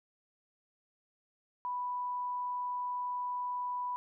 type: tone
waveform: sine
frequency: 987.8 Hz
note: B5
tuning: in tune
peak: -33 dBFS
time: 1.65-3.96 s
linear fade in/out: 0 ms
effects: none